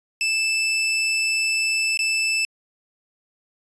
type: tone with dropouts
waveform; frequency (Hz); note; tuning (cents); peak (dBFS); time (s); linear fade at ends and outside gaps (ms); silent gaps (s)
sawtooth; 2637; E7; 0; -16; 0.21-2.45; 1; 1.973-1.991
effects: resampled to 22050 Hz